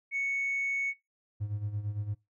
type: tone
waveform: sine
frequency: 2217 Hz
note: C#7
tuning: in tune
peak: -27 dBFS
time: 0.11-0.94 s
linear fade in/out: 50 ms
type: tone with tremolo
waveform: triangle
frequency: 103.83 Hz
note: G#2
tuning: in tune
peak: -26 dBFS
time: 1.4-2.15 s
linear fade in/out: 20 ms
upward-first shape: sine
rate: 8.8 Hz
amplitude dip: 75%
effects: noise-tail reverb RT60 0.2 s tail -22 dB re dry + tanh soft clip ceiling -25 dBFS